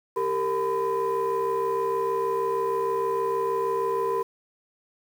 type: tone cluster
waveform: sine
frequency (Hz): 393.3 / 459.7 / 1006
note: G4 / A#4 / B5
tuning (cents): +6 / -24 / +32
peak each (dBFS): -26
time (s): 0.16-4.23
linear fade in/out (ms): 10
effects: tanh soft clip ceiling -18 dBFS + 8-bit